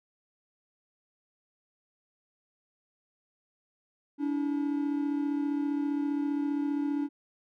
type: tone pair together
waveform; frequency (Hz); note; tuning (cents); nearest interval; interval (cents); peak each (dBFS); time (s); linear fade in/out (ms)
triangle; 286.3 / 321.4; D4 / E4; -44 / -44; major second; 200; -26 / -33; 4.18-7.09; 50
effects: none